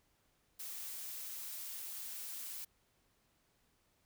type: noise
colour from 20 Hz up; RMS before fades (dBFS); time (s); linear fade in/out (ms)
blue; -45; 0.59-2.65; 10
effects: pink hiss -75 dBFS RMS until 4.05 s